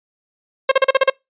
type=tone bursts; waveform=sawtooth; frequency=535 Hz; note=C5; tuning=38 cents sharp; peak=-5 dBFS; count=7; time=0.69-1.1 s; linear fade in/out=5 ms; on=26 ms; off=38 ms; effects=noise-tail reverb RT60 0.2 s tail -26 dB re dry + resampled to 8000 Hz